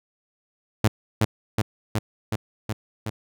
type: tone with echo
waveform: sawtooth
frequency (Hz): 108.3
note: A2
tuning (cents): -27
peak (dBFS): -11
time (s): 0.84-0.88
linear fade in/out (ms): 5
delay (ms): 370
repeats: 6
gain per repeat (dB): -2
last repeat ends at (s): 3.1
effects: none